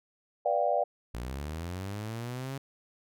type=chord; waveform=sine; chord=G dominant seventh; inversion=first; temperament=just; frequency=490 / 588 / 705.6 / 784 Hz; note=B4 / D5 / F5 / G5; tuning=-14 / +2 / +18 / 0 cents; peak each=-33 / -28 / -29 / -32 dBFS; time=0.45-0.84 s; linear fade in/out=10 ms
type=linear sweep; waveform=sawtooth; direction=up; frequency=56 to 138.59 Hz; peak=-31 dBFS; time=1.14-2.58 s; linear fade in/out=5 ms
effects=none